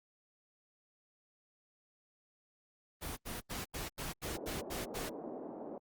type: noise bursts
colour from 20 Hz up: pink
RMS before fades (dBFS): -41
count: 9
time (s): 3.01-5.098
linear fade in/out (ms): 20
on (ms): 160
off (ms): 81
type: band-pass noise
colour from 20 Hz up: pink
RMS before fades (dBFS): -45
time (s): 4.25-5.78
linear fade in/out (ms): 2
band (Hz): 250 to 710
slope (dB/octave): 24
effects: Opus 24 kbps